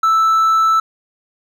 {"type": "tone with hard clipping", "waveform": "triangle", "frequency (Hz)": 1318.5, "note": "E6", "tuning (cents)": 0, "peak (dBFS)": -11, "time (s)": [0.03, 0.8], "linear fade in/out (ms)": 5, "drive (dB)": 5, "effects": []}